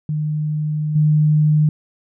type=tone with level steps; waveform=sine; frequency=152.1 Hz; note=D#3; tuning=39 cents flat; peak=-18 / -11 dBFS; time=0.09-1.69 s; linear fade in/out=2 ms; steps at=0.95 s; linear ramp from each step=10 ms; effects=none